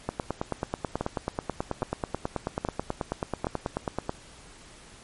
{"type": "two click trains", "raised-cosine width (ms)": 1, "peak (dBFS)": [-13, -13], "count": [4, 38], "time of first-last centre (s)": [[1.01, 3.469], [0.09, 4.094]], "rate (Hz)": [1.22, 9.24], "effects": ["pink hiss -50 dBFS RMS until 5.03 s", "MP3 48 kbps"]}